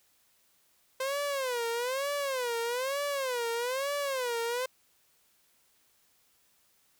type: tone with vibrato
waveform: sawtooth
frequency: 516 Hz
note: C5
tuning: 24 cents flat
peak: -26 dBFS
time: 1-4.66 s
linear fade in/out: 5 ms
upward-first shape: sine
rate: 1.1 Hz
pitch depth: 190 cents each way
effects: white hiss -68 dBFS RMS until 6.99 s